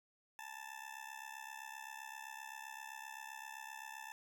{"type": "tone with amplitude modulation", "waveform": "20% pulse", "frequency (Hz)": 880, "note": "A5", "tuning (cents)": 0, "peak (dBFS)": -39, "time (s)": [0.39, 4.12], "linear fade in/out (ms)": 0, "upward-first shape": "sine", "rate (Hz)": 67.7, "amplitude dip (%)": 85, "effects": []}